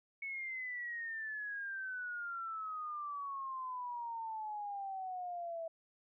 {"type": "exponential sweep", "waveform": "sine", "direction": "down", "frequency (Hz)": [2217, 652], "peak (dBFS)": -39, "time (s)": [0.22, 5.68], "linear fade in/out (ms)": 5, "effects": []}